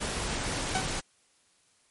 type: noise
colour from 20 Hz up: pink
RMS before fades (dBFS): -32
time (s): 0-1.01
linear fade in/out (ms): 20
type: tone with exponential decay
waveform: sawtooth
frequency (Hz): 755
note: F#5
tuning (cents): +35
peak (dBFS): -21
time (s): 0.75-0.96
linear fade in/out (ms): 1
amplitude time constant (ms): 44
effects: white hiss -66 dBFS RMS until 1.9 s + MP3 48 kbps